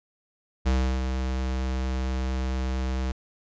square tone with ADSR envelope, 64.6 Hz, C2, 21 cents flat, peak -20 dBFS, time 0.65-3.12 s, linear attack 21 ms, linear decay 330 ms, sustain -6 dB, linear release 4 ms, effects resampled to 16000 Hz

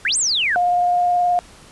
sine exponential two-way sweep, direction up then down, 1463 to 8830 to 1463 Hz, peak -16 dBFS, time 0.05-0.56 s, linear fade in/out 2 ms, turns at 0.17 s
sine tone with vibrato, 710 Hz, F5, 28 cents sharp, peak -14 dBFS, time 0.56-1.39 s, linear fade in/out 0 ms, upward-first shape square, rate 19 Hz, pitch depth 9 cents each way
effects pink hiss -45 dBFS RMS until 1.71 s + resampled to 24000 Hz

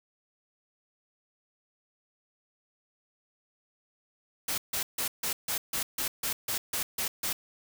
white noise bursts, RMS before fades -31 dBFS, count 12, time 4.48-7.33 s, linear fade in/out 5 ms, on 100 ms, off 150 ms, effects none

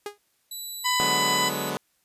sawtooth tone with exponential decay, 411.4 Hz, G#4, 16 cents flat, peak -24 dBFS, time 0.06-0.18 s, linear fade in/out 2 ms, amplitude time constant 26 ms
10% pulse tone, 3951 Hz, B7, in tune, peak -25 dBFS, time 0.51-1.7 s, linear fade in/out 5 ms
harmonic tone, 998 Hz, B5, 18 cents sharp, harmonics 1 / 2 / 3 / 4 / 5 / 7 / 8, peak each -25 / -28 / -30 / -31 / -32 / -33 / -34 dBFS, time 0.84-1.5 s, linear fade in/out 20 ms
10% pulse chord, G# half-diminished seventh, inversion second, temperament equal, 146.83 / 185 / 207.7 / 246.9 Hz, D3 / F#3 / G#3 / B3, 0 / 0 / 0 / 0 cents, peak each -25 dBFS, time 1-1.77 s, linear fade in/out 0 ms
effects white hiss -69 dBFS RMS until 2.04 s + resampled to 32000 Hz

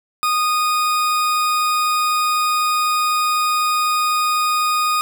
40% pulse tone, 1236 Hz, D#6, 12 cents flat, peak -15 dBFS, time 0.23-5.01 s, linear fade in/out 0 ms, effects none

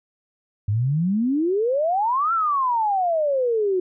sine exponential two-way sweep, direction up then down, 98 to 1380 to 358.5 Hz, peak -18 dBFS, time 0.68-3.8 s, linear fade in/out 5 ms, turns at 2.33 s, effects none

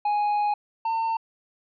triangle tone pair in turn, 830.6 / 904 Hz, G#5 / A5, 0 / +47 cents, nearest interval minor second, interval 147 cents, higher second, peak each -19 / -21 dBFS, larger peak first, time 0.05-0.54 / 0.85-1.17 s, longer first, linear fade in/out 5 ms, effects resampled to 11025 Hz

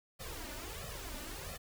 pink noise with flanger, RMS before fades -44 dBFS, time 0.19-1.58 s, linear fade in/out 20 ms, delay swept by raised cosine 1.6 to 3.4 ms, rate 1.5 Hz, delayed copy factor +0.95, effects none

